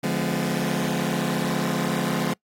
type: chord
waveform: sawtooth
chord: D diminished seventh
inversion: none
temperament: just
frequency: 146.83 / 176.2 / 211.4 / 253.7 Hz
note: D3 / F3 / Ab3 / Cb4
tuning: 0 / +16 / +31 / +47 cents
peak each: -26 / -23 / -24 / -25 dBFS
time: 0.03-2.34 s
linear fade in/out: 10 ms
effects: noise-tail reverb RT60 0.1 s tail -25 dB re dry + AAC 48 kbps